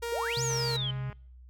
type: tone with vibrato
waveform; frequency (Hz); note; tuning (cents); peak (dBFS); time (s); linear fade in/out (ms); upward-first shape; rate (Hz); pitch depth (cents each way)
sawtooth; 466.2; A#4; 0; -28; 0.02-0.77; 10; square; 3.6; 10
type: exponential two-way sweep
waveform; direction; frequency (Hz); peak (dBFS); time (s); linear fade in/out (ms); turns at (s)
sine; up then down; 424.8 to 7040 to 3014; -31; 0.12-0.91; 5; 0.43
type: tone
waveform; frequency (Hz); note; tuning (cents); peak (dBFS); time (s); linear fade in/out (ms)
sine; 130.81; C3; 0; -31; 0.37-1.1; 0
type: click train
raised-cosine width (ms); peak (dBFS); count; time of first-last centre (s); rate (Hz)
0.5; -33; 131; 0.5-1.128; 207
effects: noise-tail reverb RT60 0.6 s tail -25 dB re dry + added 62 Hz sine -48 dBFS peak until 1.49 s